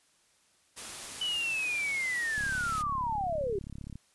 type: noise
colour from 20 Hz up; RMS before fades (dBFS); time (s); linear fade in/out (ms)
white; -41; 0.76-2.83; 20
type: linear sweep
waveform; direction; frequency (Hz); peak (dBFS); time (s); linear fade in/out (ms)
sine; down; 3000 to 369.8; -29; 1.21-3.59; 5
type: click train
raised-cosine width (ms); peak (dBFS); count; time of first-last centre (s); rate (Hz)
5; -30; 56; 2.38-3.956; 34.9
effects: white hiss -67 dBFS RMS until 4.14 s + resampled to 24000 Hz